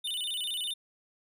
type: tone with vibrato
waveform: square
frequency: 3278 Hz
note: G#7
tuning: 23 cents flat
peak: -32 dBFS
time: 0.04-0.74 s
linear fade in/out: 10 ms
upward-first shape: square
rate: 15 Hz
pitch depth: 170 cents each way
effects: none